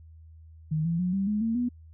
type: tone with pitch steps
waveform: sine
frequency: 155.56 / 167.69 / 180.77 / 194.86 / 210.1 / 226.4 / 244.1 Hz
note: D#3 / E3 / F#3 / G3 / G#3 / A3 / B3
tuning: 0 / +30 / -40 / -10 / +20 / +50 / -20 cents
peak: -24 dBFS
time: 0.71-1.69 s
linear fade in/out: 10 ms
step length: 140 ms
effects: added 80 Hz sine -47 dBFS peak until 1.93 s